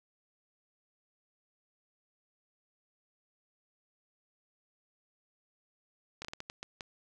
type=slowing click train; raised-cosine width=0.2 ms; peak=-23 dBFS; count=8; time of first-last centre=6.22-6.808 s; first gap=27 ms; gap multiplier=1.37; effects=none